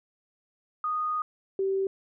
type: tone pair in turn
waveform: sine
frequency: 1237 / 386.8 Hz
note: D#6 / G4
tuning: -10 / -23 cents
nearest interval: octave + minor sixth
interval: 2013 cents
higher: first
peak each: -26 / -24 dBFS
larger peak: second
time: 0.84-1.22 / 1.59-1.87 s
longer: first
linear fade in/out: 2 ms
effects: none